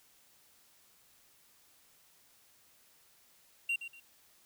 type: tone with echo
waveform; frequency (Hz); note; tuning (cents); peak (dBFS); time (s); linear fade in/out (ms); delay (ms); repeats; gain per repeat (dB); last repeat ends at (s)
triangle; 2758; F7; -22; -28; 3.69-3.76; 5; 120; 2; -11; 4
effects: white hiss -65 dBFS RMS until 4.45 s